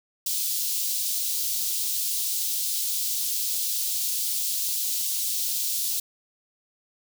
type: high-pass noise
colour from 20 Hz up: white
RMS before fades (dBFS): -27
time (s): 0.26-6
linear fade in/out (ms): 5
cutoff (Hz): 3600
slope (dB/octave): 24
effects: none